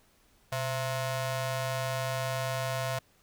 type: ring-modulated tone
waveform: sawtooth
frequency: 395.8 Hz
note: G4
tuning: 17 cents sharp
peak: -23 dBFS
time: 0.52-2.99 s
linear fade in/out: 5 ms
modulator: 271 Hz
effects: pink hiss -65 dBFS RMS until 3.22 s